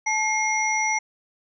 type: tone cluster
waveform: sine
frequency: 867 / 2137 / 5850 Hz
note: A5 / C7 / F#8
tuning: -26 / +36 / -21 cents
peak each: -25 / -23 / -28 dBFS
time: 0.06-0.99 s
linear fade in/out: 10 ms
effects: none